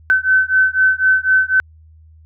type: beating tone pair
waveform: sine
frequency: 1523 / 1527 Hz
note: F#6 / G6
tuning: +50 / -46 cents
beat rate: 4 Hz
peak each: -14 dBFS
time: 0.1-1.6 s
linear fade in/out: 0 ms
effects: added 79 Hz sine -42 dBFS peak until 2.25 s